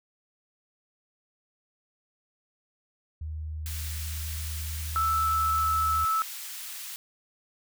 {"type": "tone with vibrato", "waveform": "sine", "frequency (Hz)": 77.78, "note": "D#2", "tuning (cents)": 0, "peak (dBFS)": -32, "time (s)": [3.21, 6.05], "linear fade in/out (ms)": 5, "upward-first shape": "triangle", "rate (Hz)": 19, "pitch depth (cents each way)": 11}
{"type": "high-pass noise", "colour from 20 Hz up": "white", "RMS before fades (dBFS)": -39, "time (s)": [3.66, 6.96], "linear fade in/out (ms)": 0, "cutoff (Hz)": 1500, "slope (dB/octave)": 12}
{"type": "tone with pitch glide", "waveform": "sine", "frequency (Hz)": [1318.5, 1308.6], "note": ["E6", "E6"], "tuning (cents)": [0, -13], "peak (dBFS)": -23, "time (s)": [4.96, 6.22], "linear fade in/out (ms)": 0, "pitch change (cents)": -13, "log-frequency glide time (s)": [5.1, 5.7]}
{"effects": []}